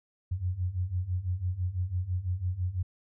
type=beating tone pair; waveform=sine; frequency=87.31 / 93.31 Hz; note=F2 / F#2; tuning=0 / +15 cents; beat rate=6 Hz; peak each=-33 / -30 dBFS; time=0.31-2.83 s; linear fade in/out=10 ms; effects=none